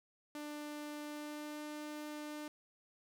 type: tone with pitch glide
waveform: sawtooth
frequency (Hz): 296.9 to 299.8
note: D4 to D4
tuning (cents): +19 to +36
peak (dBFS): -39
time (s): 0.35-2.48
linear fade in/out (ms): 2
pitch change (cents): +17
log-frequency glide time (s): 1.05-1.6
effects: none